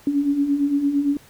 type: beating tone pair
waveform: sine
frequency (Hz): 277.2 / 286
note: C#4 / D4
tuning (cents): 0 / -46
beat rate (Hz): 8.8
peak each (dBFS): -25 / -18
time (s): 0.07-1.17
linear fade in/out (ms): 2
effects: pink hiss -50 dBFS RMS until 1.29 s